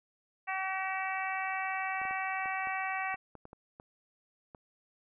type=harmonic tone; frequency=380.9 Hz; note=G4; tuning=50 cents flat; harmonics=2 / 3 / 4 / 5 / 6 / 7; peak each=-36 / -40 / -42 / -38 / -40 / -43 dBFS; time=0.47-3.16 s; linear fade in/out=20 ms
type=clicks; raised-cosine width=1 ms; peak=-34 dBFS; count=11; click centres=2.016 / 2.053 / 2.11 / 2.458 / 2.672 / 3.143 / 3.353 / 3.454 / 3.531 / 3.799 / 4.548 s
effects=none